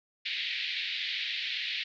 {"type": "band-pass noise", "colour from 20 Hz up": "white", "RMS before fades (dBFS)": -34, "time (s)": [0.25, 1.84], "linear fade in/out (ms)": 10, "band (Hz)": [1900, 4100], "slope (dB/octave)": 48, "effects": []}